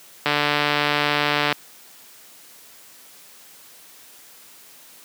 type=click train; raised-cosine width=0.3 ms; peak=-3 dBFS; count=187; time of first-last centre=0.26-1.525 s; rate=147 Hz; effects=white hiss -47 dBFS RMS until 5.04 s + high-pass 150 Hz 12 dB/octave